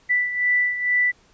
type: beating tone pair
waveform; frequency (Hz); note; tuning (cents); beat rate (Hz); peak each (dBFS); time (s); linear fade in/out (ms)
sine; 1975.5 / 1977.7; B6 / B6; 0 / +2; 2.2; -19 / -25; 0.09-1.12; 20
effects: pink hiss -57 dBFS RMS until 1.33 s + resampled to 16000 Hz